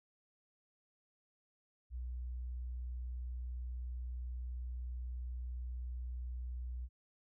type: tone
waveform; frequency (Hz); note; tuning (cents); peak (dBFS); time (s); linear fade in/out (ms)
sine; 61.5; B1; -7; -39; 1.9-6.89; 50
effects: none